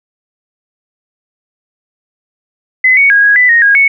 sine tone with pitch steps, 2029 / 2230 / 1639 / 1654 / 1991 / 1864 / 1636 / 2214 Hz, B6 / C#7 / G#6 / G#6 / B6 / A#6 / G#6 / C#7, +46 / +10 / -23 / -8 / +14 / -1 / -26 / -3 cents, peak -4 dBFS, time 2.84-3.88 s, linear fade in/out 5 ms, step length 130 ms, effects none

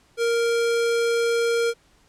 square tone, 466.2 Hz, A#4, in tune, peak -20 dBFS, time 0.17-1.74 s, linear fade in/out 50 ms, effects pink hiss -59 dBFS RMS until 2.08 s + low-pass 9000 Hz 12 dB/octave

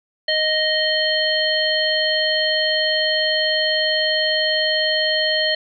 harmonic tone with a mistuned harmonic, 622.3 Hz, D#5, in tune, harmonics 1 / 3 / 5 / 7, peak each -22 / -22 / -22 / -22 dBFS, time 0.28-5.55 s, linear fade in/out 5 ms, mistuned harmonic 7, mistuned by -24 cents, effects none

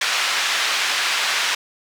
pink band-pass noise, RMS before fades -21 dBFS, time 0.01-1.55 s, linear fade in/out 5 ms, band 1500 to 4900 Hz, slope 12 dB/octave, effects none

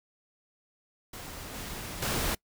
pink noise with level steps, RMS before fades -42 / -39 / -30 dBFS, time 1.13-2.35 s, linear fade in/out 5 ms, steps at 1.54 / 2.02 s, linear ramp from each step 5 ms, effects noise-tail reverb RT60 0.1 s tail -24 dB re dry

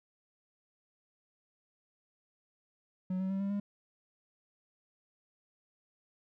triangle tone with pitch steps, 185 / 189.21 / 193.53 / 197.93 / 202.4 Hz, F#3 / F#3 / G3 / G3 / G#3, 0 / +39 / -22 / +17 / -44 cents, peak -29 dBFS, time 3.1-3.6 s, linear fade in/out 5 ms, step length 100 ms, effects none

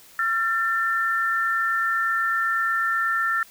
sine tone pair together, 1364 / 1785.9 Hz, F6 / A6, -41 / +25 cents, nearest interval perfect fourth, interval 466 cents, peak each -23 dBFS, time 0.19-3.43 s, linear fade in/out 2 ms, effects white hiss -50 dBFS RMS until 3.5 s

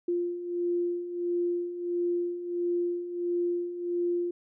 sine beating tone pair, 348.2 / 349.7 Hz, F4 / F4, -5 / +2 cents, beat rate 1.5 Hz, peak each -34 / -28 dBFS, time 0.08-4.31 s, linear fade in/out 5 ms, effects none

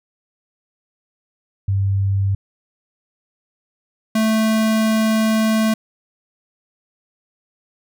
sine / square tone pair in turn, 98.1 / 219.8 Hz, G2 / A3, +2 / -2 cents, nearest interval octave + major second, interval 1396 cents, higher second, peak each -15 dBFS, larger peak neither, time 1.68-2.35 / 4.15-5.74 s, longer second, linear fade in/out 5 ms, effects none

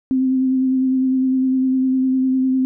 sine tone with vibrato, 260.7 Hz, C4, 6 cents flat, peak -14 dBFS, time 0.11-2.65 s, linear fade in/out 0 ms, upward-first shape sine, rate 9.9 Hz, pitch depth 19 cents each way, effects none

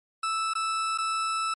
40% pulse tone with dropouts, 1316 Hz, E6, 3 cents flat, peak -25 dBFS, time 0.23-1.54 s, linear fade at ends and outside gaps 5 ms, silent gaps 0.536-0.552 / 0.977-0.984 s, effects MP3 48 kbps

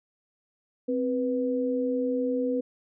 sine tone pair together, 260.7 / 492.1 Hz, C4 / B4, -6 / -6 cents, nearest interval major seventh, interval 1100 cents, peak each -27 dBFS, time 0.88-2.61 s, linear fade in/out 10 ms, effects none

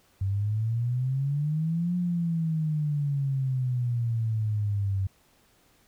sine exponential two-way sweep, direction up then down, 95.2 to 179.2 to 95.2 Hz, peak -24 dBFS, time 0.21-5.07 s, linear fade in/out 5 ms, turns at 1.96 s, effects pink hiss -63 dBFS RMS until 5.87 s

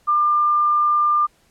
sine tone, 1197 Hz, D6, 33 cents sharp, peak -14 dBFS, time 0.07-1.27 s, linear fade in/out 20 ms, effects pink hiss -59 dBFS RMS until 1.5 s + low-pass 12000 Hz 12 dB/octave

